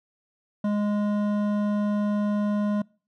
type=tone with hard clipping; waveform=triangle; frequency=207.1 Hz; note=G#3; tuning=5 cents flat; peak=-24 dBFS; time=0.64-2.82 s; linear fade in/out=5 ms; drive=15 dB; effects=noise-tail reverb RT60 0.4 s tail -25 dB re dry